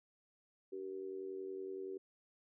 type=tone with amplitude modulation; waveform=sine; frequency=383 Hz; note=G4; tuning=40 cents flat; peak=-38 dBFS; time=0.72-1.98 s; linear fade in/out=10 ms; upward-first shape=sine; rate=90.7 Hz; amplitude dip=75%; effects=none